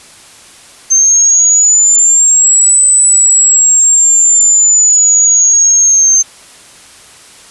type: exponential two-way sweep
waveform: sine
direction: up then down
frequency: 6272 to 8050 to 6280 Hz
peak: -4 dBFS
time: 0.9-6.23 s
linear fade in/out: 20 ms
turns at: 2.85 s
effects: white hiss -37 dBFS RMS until 7.5 s + resampled to 24000 Hz